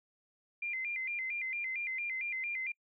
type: tone with vibrato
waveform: sine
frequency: 2221 Hz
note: C#7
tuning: 3 cents sharp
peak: -34 dBFS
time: 0.62-2.72 s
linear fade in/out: 5 ms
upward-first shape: square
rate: 4.4 Hz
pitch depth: 130 cents each way
effects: noise-tail reverb RT60 0.1 s tail -26 dB re dry